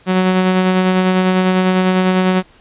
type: tone with tremolo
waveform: sawtooth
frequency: 185.4 Hz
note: F#3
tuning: 4 cents sharp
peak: -6 dBFS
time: 0.06-2.43 s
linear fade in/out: 50 ms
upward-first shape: sine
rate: 10 Hz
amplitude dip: 30%
effects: pink hiss -48 dBFS RMS until 2.6 s + resampled to 8000 Hz